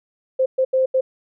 sine tone bursts at uneven times, 522 Hz, C5, 4 cents flat, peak -14 dBFS, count 4, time 0.39-0.46 / 0.58-0.65 / 0.73-0.86 / 0.94-1.01 s, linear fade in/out 10 ms, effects none

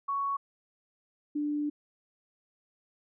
sine tone pair in turn, 1114 / 295.1 Hz, C#6 / D4, +8 / +8 cents, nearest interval octave + major seventh, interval 2300 cents, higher first, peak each -28 dBFS, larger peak neither, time 0.08-0.37 / 1.35-1.7 s, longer second, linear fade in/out 10 ms, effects none

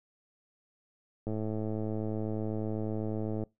click train, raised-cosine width 2 ms, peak -22 dBFS, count 235, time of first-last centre 1.27-3.437 s, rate 108 Hz, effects noise-tail reverb RT60 0.2 s tail -24 dB re dry

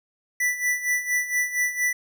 square tone with tremolo, 1975.5 Hz, B6, in tune, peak -20 dBFS, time 0.4-1.93 s, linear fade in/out 5 ms, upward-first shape sine, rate 4.3 Hz, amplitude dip 75%, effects none

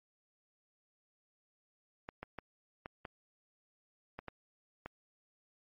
clicks, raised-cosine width 0.5 ms, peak -27 dBFS, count 8, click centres 2.089 / 2.23 / 2.387 / 2.859 / 3.052 / 4.19 / 4.283 / 4.86 s, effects MP3 32 kbps

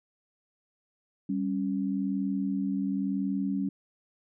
sine tone pair together, 195.37 / 276.3 Hz, G3 / C#4, -6 / -6 cents, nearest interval tritone, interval 600 cents, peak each -29 / -30 dBFS, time 1.29-3.69 s, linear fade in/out 5 ms, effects none

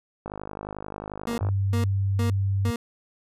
click train, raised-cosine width 1 ms, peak -20 dBFS, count 64, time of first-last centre 0.26-1.488 s, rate 51.3 Hz
30% pulse tone bursts, 234.8 Hz, A#3, 13 cents sharp, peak -24 dBFS, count 4, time 1.27-2.76 s, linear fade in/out 2 ms, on 110 ms, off 350 ms
sine tone, 98 Hz, G2, in tune, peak -21 dBFS, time 1.41-2.71 s, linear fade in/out 10 ms
effects resampled to 32000 Hz

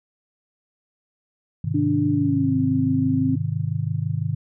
sine chord, Ab major, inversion none, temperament just, 103.83 / 129.78 / 155.74 Hz, Ab2 / C3 / Eb3, 0 / -14 / +2 cents, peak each -26 dBFS, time 1.64-4.35 s, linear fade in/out 5 ms
sine tone with pitch glide, 293.7 to 263.2 Hz, D4 to C4, 0 to +10 cents, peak -19 dBFS, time 1.74-3.36 s, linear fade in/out 10 ms, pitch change -190 cents, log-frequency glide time 2.11-2.57 s
effects none

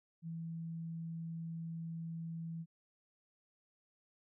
sine tone, 164.81 Hz, E3, in tune, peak -40 dBFS, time 0.22-2.66 s, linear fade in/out 50 ms, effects none

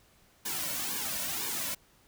white noise with flanger, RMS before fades -34 dBFS, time 0.45-1.75 s, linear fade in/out 10 ms, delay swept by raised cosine 1.5 to 2.49 ms, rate 2 Hz, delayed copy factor -0.9, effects pink hiss -63 dBFS RMS until 2.07 s

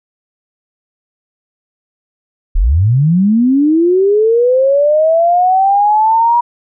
sine linear sweep, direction up, 30.87 to 962 Hz, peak -7 dBFS, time 2.55-6.41 s, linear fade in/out 10 ms, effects none

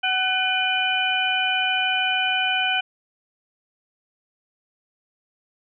harmonic tone with a mistuned harmonic, 751 Hz, F#5, 26 cents sharp, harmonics 1 / 2 / 3 / 4, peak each -26 / -25 / -25 / -24 dBFS, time 0.03-2.81 s, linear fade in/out 10 ms, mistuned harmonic 3, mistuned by +130 cents, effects none

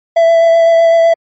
triangle tone with vibrato, 665 Hz, E5, 15 cents sharp, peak -3 dBFS, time 0.16-1.14 s, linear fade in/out 10 ms, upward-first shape sine, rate 7.9 Hz, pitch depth 12 cents each way, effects MP3 32 kbps

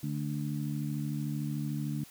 harmonic tone, 73.42 Hz, D2, in tune, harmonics 2 / 3 / 4, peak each -33 / -37 / -39 dBFS, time 0.03-2.04 s, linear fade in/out 5 ms, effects white hiss -54 dBFS RMS until 2.1 s

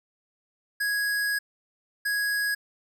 square tone bursts at uneven times, 1661.2 Hz, G#6, in tune, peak -25 dBFS, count 2, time 0.8-1.39 / 2.05-2.55 s, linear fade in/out 10 ms, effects none

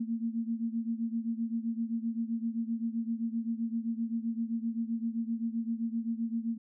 sine beating tone pair, 226.9 / 234.6 Hz, A#3 / A#3, -47 / +11 cents, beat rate 7.7 Hz, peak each -32 / -35 dBFS, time 0-6.58 s, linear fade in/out 10 ms, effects none

